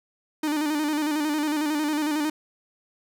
45% pulse tone with vibrato, 301.2 Hz, D4, 44 cents sharp, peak -23 dBFS, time 0.43-2.3 s, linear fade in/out 5 ms, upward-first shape square, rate 11 Hz, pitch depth 50 cents each way, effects none

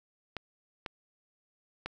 clicks, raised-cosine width 0.3 ms, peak -20 dBFS, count 3, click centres 0.367 / 0.862 / 1.86 s, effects none

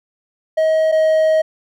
triangle tone pair in turn, 634 / 631.4 Hz, D#5 / D#5, +32 / +25 cents, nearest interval unison, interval 7 cents, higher first, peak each -10 / -9 dBFS, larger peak second, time 0.57-0.92 / 0.92-1.42 s, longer second, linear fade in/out 10 ms, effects none

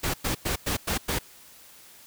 pink noise bursts, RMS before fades -27 dBFS, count 6, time 0.03-1.19 s, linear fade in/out 10 ms, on 110 ms, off 100 ms, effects white hiss -51 dBFS RMS until 2.06 s

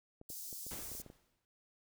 clicks, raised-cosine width 2 ms, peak -39 dBFS, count 11, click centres 0.214 / 0.302 / 0.528 / 0.666 / 0.733 / 0.791 / 0.917 / 0.951 / 1 / 1.063 / 1.101 s
white high-pass noise, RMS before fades -46 dBFS, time 0.29-1.02 s, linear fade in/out 5 ms, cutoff 5000 Hz, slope 24 dB/octave
pink noise with exponential decay, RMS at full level -46 dBFS, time 0.71-1.45 s, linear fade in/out 0 ms, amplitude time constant 160 ms
effects none

